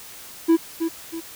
triangle tone with echo, 329.6 Hz, E4, in tune, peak -10 dBFS, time 0.48-0.57 s, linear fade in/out 20 ms, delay 320 ms, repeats 2, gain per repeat -8 dB, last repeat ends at 1.21 s, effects white hiss -41 dBFS RMS until 1.35 s

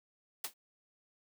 white noise with exponential decay, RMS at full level -32 dBFS, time 0.44-0.54 s, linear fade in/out 5 ms, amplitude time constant 20 ms, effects high-pass 200 Hz 12 dB/octave

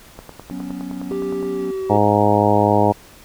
click train, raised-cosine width 1 ms, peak -20 dBFS, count 13, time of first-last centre 0.19-1.428 s, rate 9.69 Hz
triangle chord, F# suspended fourth, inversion none, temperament equal, 185 / 246.9 / 277.2 Hz, F#3 / B3 / C#4, 0 / 0 / 0 cents, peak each -29 / -30 / -27 dBFS, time 0.51-1.71 s, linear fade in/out 0 ms
triangle tone with pitch glide, 392 to 380.4 Hz, G4 to F#4, 0 to +48 cents, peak -20 dBFS, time 1.11-1.97 s, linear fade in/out 0 ms, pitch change -52 cents, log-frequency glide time 1.5-1.83 s
harmonic tone, 103.83 Hz, G#2, in tune, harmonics 1 / 2 / 3 / 4 / 5 / 6 / 7 / 8 / 9, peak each -21 / -21 / -21 / -21 / -21 / -21 / -21 / -21 / -21 dBFS, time 1.89-2.93 s, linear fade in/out 20 ms
effects pink hiss -45 dBFS RMS until 3.24 s

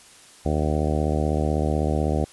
harmonic tone, 76 Hz, D#2, 40 cents flat, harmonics 1 / 2 / 3 / 4 / 5 / 6 / 7 / 8 / 9 / 10, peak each -24 / -27 / -29 / -30 / -31 / -32 / -32 / -33 / -34 / -34 dBFS, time 0.45-2.25 s, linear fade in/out 10 ms, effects white hiss -49 dBFS RMS until 2.32 s + resampled to 24000 Hz

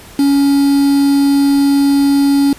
triangle tone with quantisation, 280 Hz, C#4, 18 cents sharp, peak -6 dBFS, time 0.19-2.53 s, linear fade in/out 2 ms, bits 4, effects pink hiss -37 dBFS RMS until 2.58 s + resampled to 32000 Hz

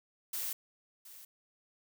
blue noise with echo, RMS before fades -37 dBFS, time 0.33-0.53 s, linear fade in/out 5 ms, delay 720 ms, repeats 1, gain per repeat -15 dB, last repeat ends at 1.25 s, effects none

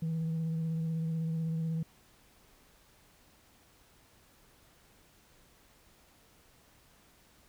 sine tone with vibrato, 162.2 Hz, E3, 28 cents flat, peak -28 dBFS, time 0.02-1.83 s, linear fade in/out 5 ms, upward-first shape sine, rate 16 Hz, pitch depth 22 cents each way, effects tanh soft clip ceiling -29 dBFS + pink hiss -63 dBFS RMS until 7.48 s

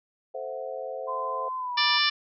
sine chord, F# half-diminished seventh, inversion first, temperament equal, 440 / 523.3 / 659.3 / 740 Hz, A4 / C5 / E5 / F#5, 0 / 0 / 0 / 0 cents, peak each -40 / -34 / -38 / -40 dBFS, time 0.34-1.49 s, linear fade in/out 10 ms
sine tone with pitch glide, 1028 to 970.3 Hz, C6 to B5, -31 to -31 cents, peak -29 dBFS, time 1.07-1.99 s, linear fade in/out 20 ms, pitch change -100 cents, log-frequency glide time 1.57-1.76 s
harmonic tone, 590 Hz, D5, 8 cents sharp, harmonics 2 / 3 / 4 / 5 / 6 / 7 / 8 / 9, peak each -29 / -28 / -29 / -29 / -28 / -32 / -32 / -28 dBFS, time 1.77-2.1 s, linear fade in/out 10 ms
effects none

